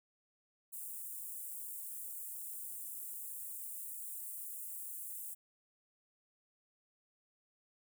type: high-pass noise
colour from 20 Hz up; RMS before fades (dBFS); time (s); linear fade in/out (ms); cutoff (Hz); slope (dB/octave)
white; -45; 0.72-5.35; 20; 8000; 48
effects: none